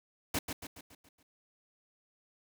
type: noise with echo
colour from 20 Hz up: pink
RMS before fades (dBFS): -32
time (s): 0.34-0.39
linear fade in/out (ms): 5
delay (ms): 140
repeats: 6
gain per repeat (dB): -6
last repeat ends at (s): 1.23
effects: none